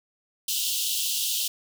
pink high-pass noise, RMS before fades -27 dBFS, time 0.48-1.48 s, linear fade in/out 5 ms, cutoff 2800 Hz, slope 96 dB/octave, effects none

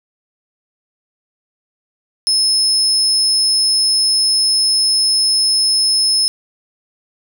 35% pulse tone, 5200 Hz, E8, 24 cents flat, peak -9 dBFS, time 2.27-6.28 s, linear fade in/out 0 ms, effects none

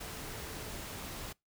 sine tone in noise, 440 Hz, A4, in tune, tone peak -53 dBFS, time 0.02-0.7 s, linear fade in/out 10 ms, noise pink, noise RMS -43 dBFS, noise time 0-1.33 s, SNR -13 dB, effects noise-tail reverb RT60 0.2 s tail -24 dB re dry

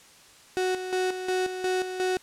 35% pulse tone with tremolo, 370 Hz, F#4, in tune, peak -22 dBFS, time 0.57-2.17 s, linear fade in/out 0 ms, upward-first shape square, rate 2.8 Hz, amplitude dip 60%, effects white hiss -53 dBFS RMS until 2.22 s + low-pass 9000 Hz 12 dB/octave

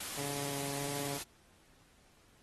white noise, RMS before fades -41 dBFS, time 0-1.23 s, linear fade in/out 5 ms
10% pulse tone with vibrato, 141.1 Hz, C#3, 31 cents sharp, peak -32 dBFS, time 0.17-1.18 s, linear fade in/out 10 ms, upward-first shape sine, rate 1.6 Hz, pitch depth 14 cents each way
effects pink hiss -66 dBFS RMS until 2.42 s + AAC 32 kbps

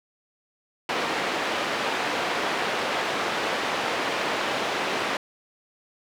pink band-pass noise, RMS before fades -27 dBFS, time 0.89-5.17 s, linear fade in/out 2 ms, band 400 to 3200 Hz, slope 12 dB/octave, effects none

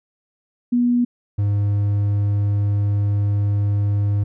sine / triangle tone pair in turn, 242.6 / 102 Hz, B3 / G#2, -31 / -31 cents, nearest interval octave + minor third, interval 1500 cents, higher first, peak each -14 dBFS, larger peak neither, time 0.72-1.05 / 1.38-4.24 s, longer second, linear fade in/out 10 ms, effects none

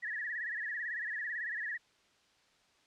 sine tone with vibrato, 1807 Hz, A6, 46 cents sharp, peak -35 dBFS, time 0.02-1.78 s, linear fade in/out 20 ms, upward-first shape sine, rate 18 Hz, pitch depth 130 cents each way, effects white hiss -68 dBFS RMS until 2.86 s + low-pass 5000 Hz 12 dB/octave

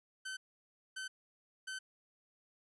sawtooth tone bursts, 1530 Hz, G6, 42 cents flat, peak -37 dBFS, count 3, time 0.25-1.79 s, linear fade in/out 10 ms, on 120 ms, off 590 ms, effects resampled to 24000 Hz

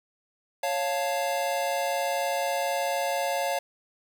square chord, Db augmented, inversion none, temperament equal, 554.4 / 698.5 / 880 Hz, Db5 / F5 / A5, 0 / 0 / 0 cents, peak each -30 / -30 / -33 dBFS, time 0.63-3.59 s, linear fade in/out 5 ms, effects 10-bit

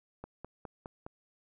click train, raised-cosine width 1 ms, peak -28 dBFS, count 5, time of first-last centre 0.24-1.065 s, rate 4.85 Hz, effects none

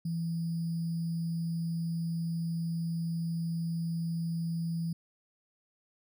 sine tone with sample-and-hold, 166.3 Hz, E3, 16 cents sharp, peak -30 dBFS, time 0.05-4.93 s, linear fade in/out 5 ms, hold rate 4900 Hz, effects none

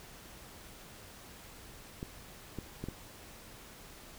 clicks, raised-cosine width 3 ms, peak -25 dBFS, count 4, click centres 2.029 / 2.587 / 2.84 / 2.886 s, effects pink hiss -52 dBFS RMS until 4.18 s

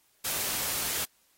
white noise, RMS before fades -31 dBFS, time 0.24-1.05 s, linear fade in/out 10 ms, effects white hiss -67 dBFS RMS until 1.37 s + AAC 48 kbps

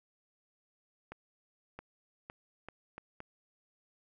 accelerating click train, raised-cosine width 0.5 ms, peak -29 dBFS, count 6, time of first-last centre 1.12-3.204 s, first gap 670 ms, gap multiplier 0.76, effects none

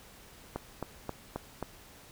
click train, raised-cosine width 1 ms, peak -20 dBFS, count 5, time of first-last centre 0.56-1.627 s, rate 3.75 Hz, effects pink hiss -54 dBFS RMS until 2.11 s

